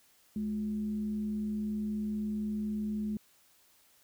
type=tone with frequency modulation; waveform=sine; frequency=212 Hz; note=G#3; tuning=36 cents sharp; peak=-31 dBFS; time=0.36-3.17 s; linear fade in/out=2 ms; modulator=147 Hz; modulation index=0.24; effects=white hiss -65 dBFS RMS until 4.03 s